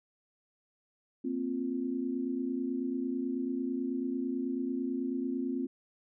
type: chord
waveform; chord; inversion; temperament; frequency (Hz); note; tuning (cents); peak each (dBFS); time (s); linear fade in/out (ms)
sine; Bb suspended second; none; just; 233.1 / 262.2 / 349.6; Bb3 / C4 / F4; 0 / +4 / +2; -38 / -32 / -38; 1.24-5.67; 10
effects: none